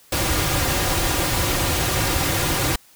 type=noise with comb filter; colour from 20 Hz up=pink; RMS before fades=-21 dBFS; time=0.12-2.76 s; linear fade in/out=5 ms; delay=4.6 ms; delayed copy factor=-0.55; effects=white hiss -52 dBFS RMS until 2.95 s